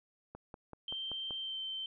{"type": "click train", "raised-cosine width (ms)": 1, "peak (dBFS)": -32, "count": 6, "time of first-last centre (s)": [0.35, 1.308], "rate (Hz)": 5.22}
{"type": "tone with pitch glide", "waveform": "sine", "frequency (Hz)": [3136, 3105], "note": ["G7", "G7"], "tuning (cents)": [0, -17], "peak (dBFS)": -37, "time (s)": [0.88, 1.86], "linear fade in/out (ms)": 2, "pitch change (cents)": -17, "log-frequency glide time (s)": [1.4, 1.59]}
{"effects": []}